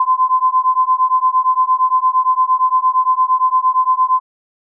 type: beating tone pair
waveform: sine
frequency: 1023 / 1031.7 Hz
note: C6 / C6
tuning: -39 / -25 cents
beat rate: 8.7 Hz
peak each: -14 dBFS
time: 0-4.2 s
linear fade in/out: 5 ms
effects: none